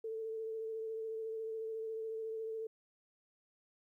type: tone with vibrato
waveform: sine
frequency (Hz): 444.3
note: A4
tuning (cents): +17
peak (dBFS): -38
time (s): 0.04-2.67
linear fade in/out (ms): 5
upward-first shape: triangle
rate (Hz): 14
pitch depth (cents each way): 23
effects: 13-bit